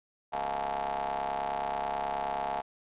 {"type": "ring-modulated tone", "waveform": "30% pulse", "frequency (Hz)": 69.3, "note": "C#2", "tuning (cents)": 0, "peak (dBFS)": -25, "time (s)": [0.32, 2.62], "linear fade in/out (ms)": 20, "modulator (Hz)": 782, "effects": ["resampled to 8000 Hz"]}